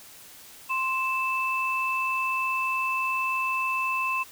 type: tone pair together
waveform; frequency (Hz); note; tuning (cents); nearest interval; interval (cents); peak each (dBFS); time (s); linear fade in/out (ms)
sine; 1046.5 / 2637; C6 / E7; 0 / 0; octave + major third; 1600; -27; 0.69-4.24; 20
effects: white hiss -48 dBFS RMS until 4.31 s